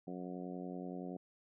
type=harmonic tone; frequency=90.6 Hz; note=F#2; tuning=36 cents flat; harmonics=2 / 3 / 4 / 5 / 6 / 7 / 8; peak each=-45 / -46 / -49 / -52 / -53 / -55 / -53 dBFS; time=0.07-1.17 s; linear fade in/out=5 ms; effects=none